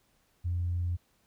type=tone; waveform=sine; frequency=87.5 Hz; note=F2; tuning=4 cents sharp; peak=-27 dBFS; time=0.44-0.97 s; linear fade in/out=20 ms; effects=tanh soft clip ceiling -23 dBFS + pink hiss -70 dBFS RMS until 1.26 s